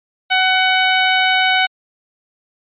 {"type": "tone", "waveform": "10% pulse", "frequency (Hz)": 749, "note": "F#5", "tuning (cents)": 21, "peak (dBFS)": -3, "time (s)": [0.3, 1.67], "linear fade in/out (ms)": 20, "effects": ["resampled to 8000 Hz"]}